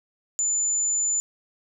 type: tone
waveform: sine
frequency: 7040 Hz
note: A8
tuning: in tune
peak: -21 dBFS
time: 0.39-1.2 s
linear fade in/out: 0 ms
effects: none

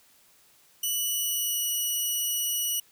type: tone with pitch glide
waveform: 5% pulse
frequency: 2960 to 2929 Hz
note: F#7 to F#7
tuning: 0 to -18 cents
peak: -18 dBFS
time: 0.83-2.8 s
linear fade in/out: 5 ms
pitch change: -18 cents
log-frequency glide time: 0.94-1.69 s
effects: white hiss -60 dBFS RMS until 2.91 s

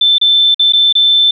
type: tone with dropouts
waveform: sine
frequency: 3538 Hz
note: A7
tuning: 9 cents sharp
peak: -6 dBFS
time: 0.01-1.31 s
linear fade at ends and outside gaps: 5 ms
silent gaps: 0.183-0.213 / 0.545-0.594 / 0.724-0.733 / 0.927-0.952 s
effects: none

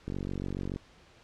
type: click train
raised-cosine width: 3 ms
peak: -22 dBFS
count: 33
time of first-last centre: 0.08-0.761 s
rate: 47 Hz
effects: pink hiss -58 dBFS RMS until 1.23 s + low-pass 5000 Hz 12 dB/octave

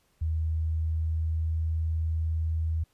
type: tone with pitch glide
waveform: sine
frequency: 79.7 to 80.44 Hz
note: D#2 to E2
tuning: +42 to -42 cents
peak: -25 dBFS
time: 0.21-2.84 s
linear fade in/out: 10 ms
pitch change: +16 cents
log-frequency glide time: 0.54-1.81 s
effects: pink hiss -69 dBFS RMS until 2.93 s + resampled to 32000 Hz

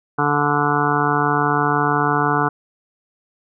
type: harmonic tone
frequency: 146 Hz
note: D3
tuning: 10 cents flat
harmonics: 1 / 2 / 3 / 5 / 6 / 7 / 8 / 9 / 10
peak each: -24 / -24 / -24 / -24 / -24 / -24 / -24 / -24 / -24 dBFS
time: 0.18-2.49 s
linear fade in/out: 10 ms
effects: none

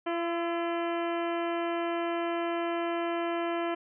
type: harmonic tone with a mistuned harmonic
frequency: 340 Hz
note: F4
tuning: 46 cents flat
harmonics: 1 / 2 / 3 / 4 / 5 / 6 / 7 / 8 / 9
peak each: -31 / -33 / -38 / -40 / -43 / -46 / -45 / -49 / -47 dBFS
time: 0.06-3.75 s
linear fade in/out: 10 ms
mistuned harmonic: 4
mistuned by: -34 cents
effects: none

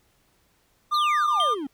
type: tone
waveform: triangle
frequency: 1200 Hz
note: D6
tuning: 37 cents sharp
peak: -18 dBFS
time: 0.91-1.55 s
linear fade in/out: 20 ms
type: exponential sweep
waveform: triangle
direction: down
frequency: 4316 to 258.1 Hz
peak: -26 dBFS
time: 0.94-1.67 s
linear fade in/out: 5 ms
type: tone with exponential decay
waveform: triangle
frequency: 3170 Hz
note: G7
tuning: 19 cents sharp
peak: -20 dBFS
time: 1.4-1.67 s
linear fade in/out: 1 ms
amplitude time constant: 58 ms
effects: pink hiss -65 dBFS RMS until 1.73 s

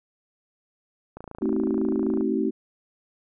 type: click train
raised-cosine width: 1 ms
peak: -24 dBFS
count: 30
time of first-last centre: 1.17-2.209 s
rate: 27.9 Hz
type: chord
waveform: sine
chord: A diminished seventh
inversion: none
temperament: just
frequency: 220 / 264 / 316.8 / 380.2 Hz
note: A3 / C4 / Eb4 / Gb4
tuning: 0 / +16 / +31 / +47 cents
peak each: -27 dBFS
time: 1.41-2.51 s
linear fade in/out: 20 ms
effects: none

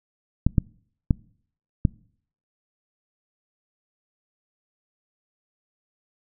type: clicks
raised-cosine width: 5 ms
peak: -5 dBFS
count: 4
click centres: 0.466 / 0.582 / 1.108 / 1.852 s
effects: noise-tail reverb RT60 0.6 s tail -25 dB re dry

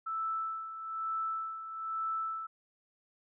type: tone with tremolo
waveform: sine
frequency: 1318.5 Hz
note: E6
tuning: in tune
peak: -31 dBFS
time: 0.06-2.47 s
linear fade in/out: 10 ms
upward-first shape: sine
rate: 1.1 Hz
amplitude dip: 65%
effects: none

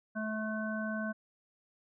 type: harmonic tone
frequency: 216.8 Hz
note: A3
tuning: 25 cents flat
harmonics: 1 / 3 / 5 / 7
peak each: -35 / -40 / -46 / -39 dBFS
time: 0.15-1.13 s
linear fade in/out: 20 ms
effects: none

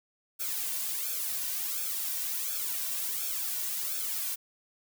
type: noise with flanger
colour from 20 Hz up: blue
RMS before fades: -33 dBFS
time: 0.39-4.36 s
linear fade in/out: 20 ms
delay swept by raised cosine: 1 to 2.4 ms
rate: 1.4 Hz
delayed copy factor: -0.85
effects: none

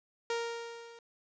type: tone with level ramp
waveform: sawtooth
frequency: 465.9 Hz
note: A#4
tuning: 1 cent flat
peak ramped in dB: -26 to -47 dBFS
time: 0.3-0.99 s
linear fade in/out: 2 ms
effects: resampled to 16000 Hz + 11-bit

